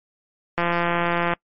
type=click train; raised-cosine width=0.5 ms; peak=-7 dBFS; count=131; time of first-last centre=0.58-1.336 s; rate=172 Hz; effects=noise-tail reverb RT60 0.1 s tail -26 dB re dry + MP3 32 kbps